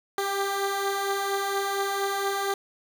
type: beating tone pair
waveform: 15% pulse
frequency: 392 / 396.3 Hz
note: G4 / G4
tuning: 0 / +19 cents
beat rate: 4.3 Hz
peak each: -27 / -20 dBFS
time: 0.18-2.54 s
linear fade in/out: 2 ms
effects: none